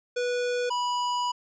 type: tone pair in turn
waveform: square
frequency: 490 / 980 Hz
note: B4 / B5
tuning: -14 / -14 cents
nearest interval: octave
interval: 1200 cents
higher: second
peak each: -26 dBFS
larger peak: neither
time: 0.16-0.7 / 0.7-1.32 s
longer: second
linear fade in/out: 10 ms
effects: resampled to 16000 Hz